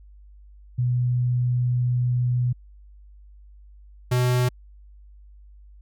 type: tone pair in turn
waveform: sine / square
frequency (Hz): 123.47 / 124.62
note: B2 / B2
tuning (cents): 0 / +16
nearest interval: unison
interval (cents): 16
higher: second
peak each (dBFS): -19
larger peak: neither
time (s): 0.78-2.53 / 4.11-4.49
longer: first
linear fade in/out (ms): 10
effects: added 50 Hz sine -45 dBFS peak until 5.81 s